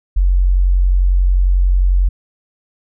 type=tone; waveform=sine; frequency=45.58 Hz; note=F#1; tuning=25 cents flat; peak=-9 dBFS; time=0.16-2.09 s; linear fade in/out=10 ms; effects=none